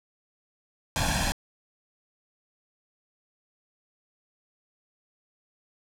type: noise with comb filter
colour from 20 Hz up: pink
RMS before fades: -26 dBFS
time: 0.96-1.32 s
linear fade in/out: 0 ms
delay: 1.2 ms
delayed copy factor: +0.9
effects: low-pass 10000 Hz 12 dB/octave